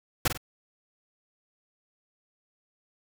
pink noise with echo, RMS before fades -23 dBFS, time 0.25-0.28 s, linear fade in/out 5 ms, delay 48 ms, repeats 2, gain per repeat -8 dB, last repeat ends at 0.376 s, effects none

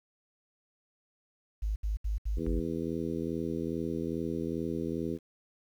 sine tone bursts, 52.4 Hz, G#1, 16 cents sharp, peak -28 dBFS, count 5, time 1.62-2.604 s, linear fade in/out 10 ms, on 140 ms, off 71 ms
harmonic tone, 82.41 Hz, E2, in tune, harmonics 1 / 2 / 3 / 4 / 5 / 6, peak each -44 / -38 / -36 / -36 / -38 / -42 dBFS, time 2.36-5.19 s, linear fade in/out 50 ms
click, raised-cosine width 0.5 ms, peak -35 dBFS, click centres 2.465 s
effects 10-bit

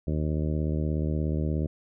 harmonic tone, 76.8 Hz, D#2, 22 cents flat, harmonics 1 / 2 / 3 / 4 / 5 / 6 / 7 / 8, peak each -28 / -29 / -34 / -35 / -38 / -43 / -41 / -44 dBFS, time 0.07-1.67 s, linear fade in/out 5 ms, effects none

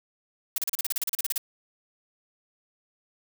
blue noise bursts, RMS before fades -27 dBFS, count 15, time 0.56-1.379 s, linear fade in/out 2 ms, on 21 ms, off 36 ms, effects none

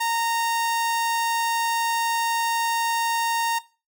sawtooth tone, 924 Hz, A#5, 16 cents flat, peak -18 dBFS, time 0-3.59 s, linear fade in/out 10 ms, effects noise-tail reverb RT60 0.3 s tail -17 dB re dry + MP3 96 kbps

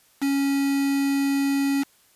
triangle tone with quantisation, 277.2 Hz, C#4, in tune, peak -18 dBFS, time 0.21-1.84 s, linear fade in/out 20 ms, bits 5, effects white hiss -59 dBFS RMS until 2.15 s + resampled to 32000 Hz

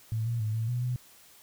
sine tone with pitch steps, 111.4 / 117.3 / 108.1 / 112.6 / 122.4 / 124.5 Hz, A2 / A#2 / A2 / A2 / B2 / B2, +22 / +11 / -30 / +40 / -15 / +14 cents, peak -27 dBFS, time 0.12-0.96 s, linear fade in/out 0 ms, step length 140 ms, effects white hiss -56 dBFS RMS until 1.42 s

